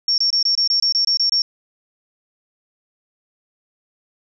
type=tone bursts; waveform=sine; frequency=5490 Hz; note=F8; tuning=31 cents flat; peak=-14 dBFS; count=11; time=0.08-1.42 s; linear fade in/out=2 ms; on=100 ms; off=24 ms; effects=none